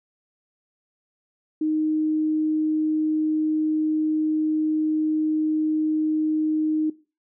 sine tone, 310.3 Hz, D#4, 5 cents flat, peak -20 dBFS, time 1.61-6.9 s, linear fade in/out 5 ms, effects noise-tail reverb RT60 0.3 s tail -18 dB re dry

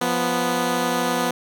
10% pulse tone pair together, 175.19 / 246.9 Hz, F3 / B3, +6 / 0 cents, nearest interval tritone, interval 594 cents, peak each -17 / -13 dBFS, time 0.01-1.31 s, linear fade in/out 5 ms, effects none

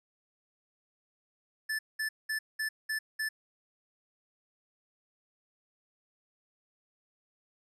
square tone bursts, 1749 Hz, A6, 11 cents flat, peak -31 dBFS, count 6, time 1.69-3.29 s, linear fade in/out 10 ms, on 100 ms, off 200 ms, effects resampled to 32000 Hz

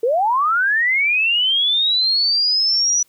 sine linear sweep, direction up, 435.7 to 5920 Hz, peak -14 dBFS, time 0.03-3.03 s, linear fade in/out 5 ms, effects white hiss -59 dBFS RMS until 3.08 s

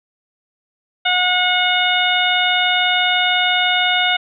harmonic tone, 726 Hz, F#5, 33 cents flat, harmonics 1 / 2 / 3 / 4 / 5, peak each -20 / -20 / -20 / -20 / -20 dBFS, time 1.05-4.17 s, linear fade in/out 10 ms, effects none

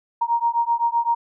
sine beating tone pair, 932.3 / 940.1 Hz, A#5 / A#5, 0 / +14 cents, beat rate 7.8 Hz, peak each -21 dBFS, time 0.21-1.15 s, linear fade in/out 10 ms, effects none

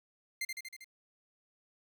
sawtooth tone with echo, 2093 Hz, C7, in tune, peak -30 dBFS, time 0.41-0.45 s, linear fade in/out 5 ms, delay 79 ms, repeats 5, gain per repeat -3 dB, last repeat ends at 0.845 s, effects 11-bit

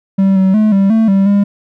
triangle tone with pitch steps, 193.7 / 189.9 / 214.9 / 195.6 / 222.8 / 194.9 / 201.5 Hz, G3 / F#3 / A3 / G3 / A3 / G3 / G3, -20 / +45 / -41 / -4 / +22 / -10 / +48 cents, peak -5 dBFS, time 0.18-1.44 s, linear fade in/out 10 ms, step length 180 ms, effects none

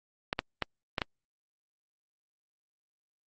clicks, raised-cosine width 0.3 ms, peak -12 dBFS, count 5, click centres 0.329 / 0.391 / 0.623 / 0.982 / 1.018 s, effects Opus 48 kbps

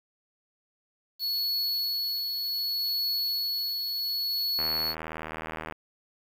square tone with tremolo, 4387 Hz, C#8, 19 cents flat, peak -26 dBFS, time 1.19-4.95 s, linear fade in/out 50 ms, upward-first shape triangle, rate 0.66 Hz, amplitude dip 35%
click train, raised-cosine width 0.5 ms, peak -20 dBFS, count 91, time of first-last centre 4.59-5.724 s, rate 79.4 Hz
effects 8-bit

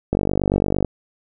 click train, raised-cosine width 2 ms, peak -5 dBFS, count 36, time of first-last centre 0.13-0.847 s, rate 48.8 Hz, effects none

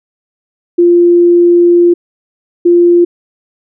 sine tone pair in turn, 347.5 / 347.5 Hz, F4 / F4, -9 / -9 cents, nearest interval unison, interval 0 cents, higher neither, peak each -3 dBFS, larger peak neither, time 0.78-1.94 / 2.65-3.05 s, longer first, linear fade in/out 10 ms, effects none

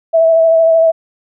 sine tone with vibrato, 654 Hz, E5, 14 cents flat, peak -6 dBFS, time 0.13-0.92 s, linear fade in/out 20 ms, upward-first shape sine, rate 13 Hz, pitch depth 20 cents each way, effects none

